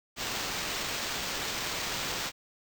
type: noise with sample-and-hold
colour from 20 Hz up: white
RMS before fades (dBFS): -34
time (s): 0.16-2.32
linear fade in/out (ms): 50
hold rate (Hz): 11025
effects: none